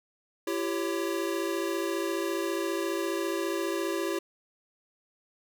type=chord; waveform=square; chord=C# diminished; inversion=first; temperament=equal with one note detuned; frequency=337.3 / 392 / 554.4 Hz; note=E4 / G4 / C#5; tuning=+40 / 0 / 0 cents; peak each=-32 / -33 / -37 dBFS; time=0.47-4.19 s; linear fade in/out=5 ms; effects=none